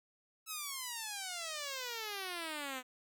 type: exponential sweep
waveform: 5% pulse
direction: down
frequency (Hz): 1318.5 to 249.3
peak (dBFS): -28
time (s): 0.46-2.83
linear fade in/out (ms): 50
effects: none